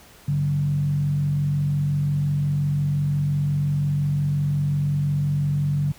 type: tone with frequency modulation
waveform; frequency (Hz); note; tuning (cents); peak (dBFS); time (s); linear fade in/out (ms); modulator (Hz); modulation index
sine; 145.2; D3; -19; -19; 0.28-5.92; 5; 45.7; 0.47
effects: pink hiss -49 dBFS RMS until 5.98 s

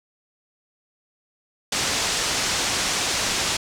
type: low-pass noise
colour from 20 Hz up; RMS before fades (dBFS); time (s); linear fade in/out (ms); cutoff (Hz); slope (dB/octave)
white; -24; 1.72-3.57; 5; 7400; 24
effects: none

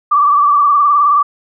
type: tone with vibrato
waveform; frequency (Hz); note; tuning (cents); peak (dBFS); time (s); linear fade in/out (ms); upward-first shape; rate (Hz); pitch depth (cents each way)
sine; 1162; D6; -19; -7; 0.11-1.23; 10; triangle; 19; 71
effects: none

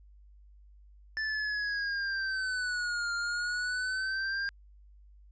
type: linear two-way sweep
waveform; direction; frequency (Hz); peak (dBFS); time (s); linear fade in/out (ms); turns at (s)
square; down then up; 1760 to 1396.9 to 1605; -31; 1.17-4.49; 0; 3.14
effects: added 50 Hz sine -53 dBFS peak until 5.31 s + resampled to 16000 Hz

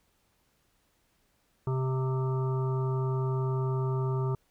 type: harmonic tone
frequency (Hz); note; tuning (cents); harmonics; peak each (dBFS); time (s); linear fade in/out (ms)
130.81; C3; 0; 1 / 3 / 5 / 7 / 9 / 10; -27 / -34 / -46 / -41 / -42 / -50; 1.67-4.35; 2
effects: pink hiss -71 dBFS RMS until 4.5 s

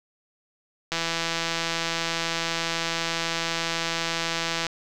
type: click train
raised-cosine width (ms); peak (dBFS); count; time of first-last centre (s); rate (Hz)
0.2; -9; 623; 0.92-4.667; 166
effects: none

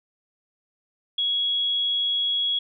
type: tone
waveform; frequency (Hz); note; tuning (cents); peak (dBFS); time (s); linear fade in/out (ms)
sine; 3333; G#7; +5; -21; 1.18-2.59; 5
effects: none

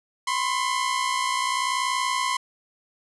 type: tone pair together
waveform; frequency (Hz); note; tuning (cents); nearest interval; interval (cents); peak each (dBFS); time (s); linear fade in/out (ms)
sawtooth; 1008 / 1068.7; B5 / C6; +35 / +36; minor second; 101; -22; 0.27-2.37; 5
effects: resampled to 24000 Hz

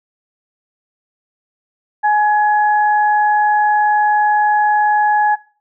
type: tone pair together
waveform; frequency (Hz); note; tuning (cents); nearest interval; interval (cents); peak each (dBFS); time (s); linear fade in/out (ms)
sine; 841 / 1682; G#5 / G#6; +22 / +22; octave; 1200; -11 / -18; 2.03-5.36; 20
effects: noise-tail reverb RT60 0.4 s tail -20 dB re dry

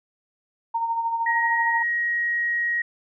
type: tone with tremolo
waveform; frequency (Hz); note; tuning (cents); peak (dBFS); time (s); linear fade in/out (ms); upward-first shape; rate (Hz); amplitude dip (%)
sine; 920; A#5; -23; -20; 0.74-1.83; 10; sine; 13; 50
type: tone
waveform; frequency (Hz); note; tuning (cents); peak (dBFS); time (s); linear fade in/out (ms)
sine; 1891; A#6; +24; -21; 1.26-2.82; 5
effects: none

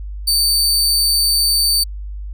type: tone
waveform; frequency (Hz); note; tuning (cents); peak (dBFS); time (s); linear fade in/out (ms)
sawtooth; 4574; D8; -47; -10; 0.27-1.84; 10
effects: added 50 Hz sine -25 dBFS peak until 2.33 s

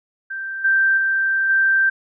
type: tone with level steps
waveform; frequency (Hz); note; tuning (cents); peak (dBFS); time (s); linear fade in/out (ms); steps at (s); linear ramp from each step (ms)
sine; 1568; G6; 0; -25 / -13 / -16 / -13; 0.3-1.9; 10; 0.64 / 0.97 / 1.49; 10
effects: none

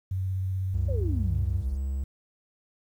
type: tone with vibrato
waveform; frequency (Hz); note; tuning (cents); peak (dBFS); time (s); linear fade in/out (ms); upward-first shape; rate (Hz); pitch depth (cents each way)
sine; 94.3; F#2; +33; -26; 0.11-1.62; 5; triangle; 16; 24
type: tone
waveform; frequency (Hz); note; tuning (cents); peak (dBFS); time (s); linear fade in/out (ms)
triangle; 67.8; C#2; -38; -25; 0.74-2.04; 5
type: exponential sweep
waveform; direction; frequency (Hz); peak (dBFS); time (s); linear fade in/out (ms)
sine; down; 587.3 to 41.2; -33; 0.88-1.77; 10
effects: 10-bit

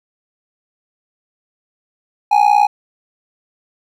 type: tone with amplitude modulation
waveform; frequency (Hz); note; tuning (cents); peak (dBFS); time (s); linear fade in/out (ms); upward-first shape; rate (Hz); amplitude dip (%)
triangle; 827; G#5; -8; -3; 2.31-2.67; 10; sine; 59.6; 85
effects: none

